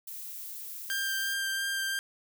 violet noise, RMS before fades -41 dBFS, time 0.07-1.34 s, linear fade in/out 5 ms
sawtooth tone with vibrato, 1586 Hz, G6, 20 cents sharp, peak -26 dBFS, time 0.9-1.99 s, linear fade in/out 0 ms, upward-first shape sine, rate 2.9 Hz, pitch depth 10 cents each way
effects none

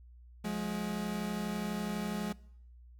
40% pulse tone pair together, 177.8 / 209.9 Hz, F3 / G#3, +31 / +19 cents, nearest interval minor third, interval 288 cents, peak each -37 / -34 dBFS, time 0.44-2.33 s, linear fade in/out 10 ms, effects noise-tail reverb RT60 0.7 s tail -22 dB re dry + added 60 Hz sine -52 dBFS peak until 2.99 s

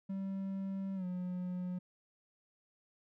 triangle tone with pitch glide, 193.6 to 180.64 Hz, G3 to F#3, -21 to -41 cents, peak -34 dBFS, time 0.09-1.79 s, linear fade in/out 10 ms, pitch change -120 cents, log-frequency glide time 0.95-1.05 s, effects none

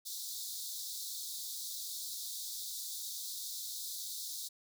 pink high-pass noise, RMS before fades -42 dBFS, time 0.05-4.49 s, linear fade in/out 20 ms, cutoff 3600 Hz, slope 96 dB/octave, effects none

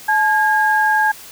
sine tone pair together, 860 / 1629.1 Hz, A5 / G#6, -40 / -34 cents, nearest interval major seventh, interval 1106 cents, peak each -15 dBFS, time 0.08-1.12 s, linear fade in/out 10 ms, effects white hiss -38 dBFS RMS until 1.31 s

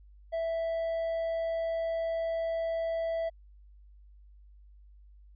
triangle tone, 659.3 Hz, E5, in tune, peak -27 dBFS, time 0.32-3.3 s, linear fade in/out 20 ms, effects added 50 Hz sine -52 dBFS peak until 5.35 s + resampled to 11025 Hz

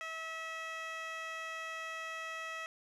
15% pulse tone with band-pass filter, 647 Hz, E5, 32 cents flat, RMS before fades -42 dBFS, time 0.01-2.66 s, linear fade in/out 0 ms, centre 2100 Hz, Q 0.83, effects none

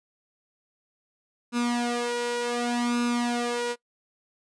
sawtooth tone with flanger, 240.3 Hz, B3, 47 cents flat, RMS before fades -27 dBFS, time 1.52-3.76 s, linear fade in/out 50 ms, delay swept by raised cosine 0.77 to 2.17 ms, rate 0.67 Hz, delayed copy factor +0.8, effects noise-tail reverb RT60 0.1 s tail -22 dB re dry + resampled to 22050 Hz

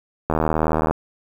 click train, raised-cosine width 1 ms, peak -5 dBFS, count 49, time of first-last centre 0.3-0.91 s, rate 78.7 Hz, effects 7-bit

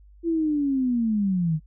sine linear sweep, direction down, 340.5 to 150 Hz, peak -20 dBFS, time 0.23-1.6 s, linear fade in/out 50 ms, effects noise-tail reverb RT60 0.1 s tail -25 dB re dry + added 50 Hz sine -48 dBFS peak until 1.66 s

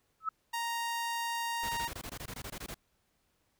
sine tone with exponential growth, 1300 Hz, E6, 24 cents flat, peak -26 dBFS, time 0.2-0.29 s, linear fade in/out 5 ms, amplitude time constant 18 ms
sawtooth tone, 932.3 Hz, A#5, in tune, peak -29 dBFS, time 0.53-1.88 s, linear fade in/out 10 ms
pink noise bursts, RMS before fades -42 dBFS, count 14, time 1.63-2.744 s, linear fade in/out 5 ms, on 61 ms, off 20 ms
effects pink hiss -75 dBFS RMS until 3.59 s

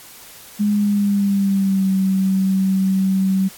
sine tone with pitch glide, 207.2 to 191.1 Hz, G#3 to G3, -4 to -44 cents, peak -14 dBFS, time 0.59-3.49 s, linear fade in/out 20 ms, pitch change -140 cents, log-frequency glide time 0.72-1.89 s, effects white hiss -41 dBFS RMS until 3.57 s + AAC 64 kbps

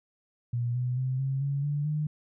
sine tone with pitch steps, 120 / 124.74 / 129.66 / 134.77 / 140.09 / 145.62 / 151.37 Hz, B2 / B2 / C3 / C#3 / C#3 / D3 / D#3, -49 / +18 / -15 / -48 / +19 / -14 / -47 cents, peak -26 dBFS, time 0.53-2.07 s, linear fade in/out 5 ms, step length 220 ms, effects none

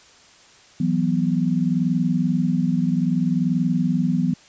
sine chord, E suspended second, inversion none, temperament just, 164.81 / 185.42 / 247.2 Hz, E3 / F#3 / B3, 0 / +4 / +2 cents, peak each -22 dBFS, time 0.8-4.34 s, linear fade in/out 5 ms, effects white hiss -50 dBFS RMS until 4.48 s + resampled to 16000 Hz

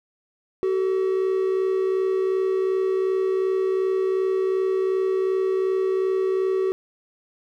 triangle tone pair together, 379.5 / 442.2 Hz, F#4 / A4, +44 / +9 cents, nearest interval minor third, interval 265 cents, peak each -18 / -27 dBFS, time 0.63-6.72 s, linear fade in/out 0 ms, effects none

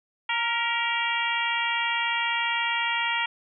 harmonic tone with a mistuned harmonic, 465.3 Hz, A#4, 3 cents flat, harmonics 2 / 3 / 4 / 5 / 6 / 7, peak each -29 / -33 / -30 / -30 / -31 / -33 dBFS, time 0.29-3.26 s, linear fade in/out 5 ms, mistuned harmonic 4, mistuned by +43 cents, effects none

